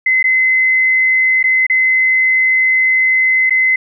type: tone with dropouts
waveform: sine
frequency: 2047 Hz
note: C7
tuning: 38 cents flat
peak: -9 dBFS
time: 0.06-3.76 s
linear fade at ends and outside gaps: 5 ms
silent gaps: 0.228-0.24 / 1.429-1.439 / 1.667-1.698 / 3.497-3.506 s
effects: none